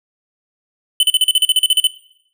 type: tone bursts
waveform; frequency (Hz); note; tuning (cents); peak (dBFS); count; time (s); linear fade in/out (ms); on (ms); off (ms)
square; 3025; F#7; +38; -9; 13; 1-1.871; 2; 31; 39
effects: noise-tail reverb RT60 0.7 s tail -18 dB re dry